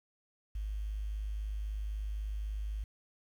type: tone with quantisation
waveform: sine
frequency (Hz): 51.91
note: G#1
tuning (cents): 0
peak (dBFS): -34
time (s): 0.55-2.84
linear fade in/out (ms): 5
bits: 10
effects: none